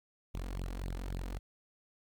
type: tone with flanger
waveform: sawtooth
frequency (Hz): 45.19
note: F#1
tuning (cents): -40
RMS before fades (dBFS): -39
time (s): 0.34-1.39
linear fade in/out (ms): 10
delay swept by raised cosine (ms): 0.25 to 4.25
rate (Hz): 3.7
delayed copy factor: +0.95
effects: 12-bit